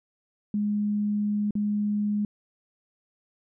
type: tone with dropouts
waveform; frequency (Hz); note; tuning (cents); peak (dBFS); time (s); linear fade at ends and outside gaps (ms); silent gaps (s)
sine; 207.7; G#3; 0; -23; 0.54-2.25; 2; 1.508-1.553
effects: none